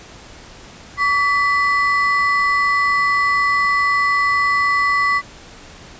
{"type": "ring-modulated tone", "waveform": "triangle", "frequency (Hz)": 1564, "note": "G6", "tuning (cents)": -4, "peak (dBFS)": -9, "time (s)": [0.97, 5.22], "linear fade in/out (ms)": 50, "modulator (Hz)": 426, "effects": ["pink hiss -40 dBFS RMS until 5.99 s", "resampled to 16000 Hz"]}